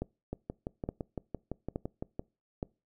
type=two click trains; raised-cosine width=2 ms; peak=-22 / -20 dBFS; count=12 / 4; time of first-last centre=0.33-2.194 / 0.02-2.629 s; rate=5.9 / 1.15 Hz; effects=noise-tail reverb RT60 0.3 s tail -24 dB re dry